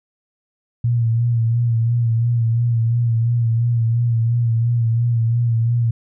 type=tone with vibrato; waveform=sine; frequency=116.7 Hz; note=A#2; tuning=2 cents sharp; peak=-14 dBFS; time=0.84-5.91 s; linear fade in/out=5 ms; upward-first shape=sine; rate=2.9 Hz; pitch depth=46 cents each way; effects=none